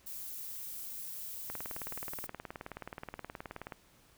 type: noise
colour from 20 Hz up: violet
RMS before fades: -43 dBFS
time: 0.06-2.27 s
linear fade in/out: 10 ms
type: click train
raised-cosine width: 0.5 ms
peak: -26 dBFS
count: 43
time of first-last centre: 1.5-3.722 s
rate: 18.9 Hz
effects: pink hiss -64 dBFS RMS until 4.17 s